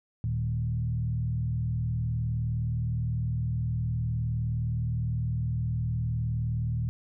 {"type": "tone with frequency modulation", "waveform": "sine", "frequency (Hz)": 116.54, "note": "A#2", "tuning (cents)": 0, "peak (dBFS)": -26, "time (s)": [0.24, 6.89], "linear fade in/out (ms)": 0, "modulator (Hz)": 39.5, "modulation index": 0.89, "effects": []}